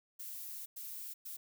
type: noise bursts at uneven times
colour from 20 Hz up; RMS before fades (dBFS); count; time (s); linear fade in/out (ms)
violet; -45; 3; 0.19-0.66 / 0.76-1.14 / 1.25-1.37; 10
effects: none